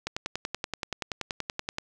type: click train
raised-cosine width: 0.2 ms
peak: -13 dBFS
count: 19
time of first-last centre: 0.07-1.784 s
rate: 10.5 Hz
effects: none